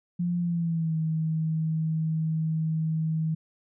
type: tone with pitch glide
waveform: sine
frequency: 174.61 to 159.2 Hz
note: F3 to D#3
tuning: 0 to +40 cents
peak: -24 dBFS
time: 0.19-3.35 s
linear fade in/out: 10 ms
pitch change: -160 cents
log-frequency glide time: 0.39-0.96 s
effects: none

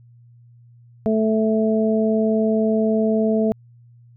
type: harmonic tone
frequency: 219.1 Hz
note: A3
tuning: 7 cents flat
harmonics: 1 / 2 / 3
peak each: -18 / -21 / -23 dBFS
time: 1.06-3.52 s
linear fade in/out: 0 ms
effects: added 119 Hz sine -46 dBFS peak until 4.16 s

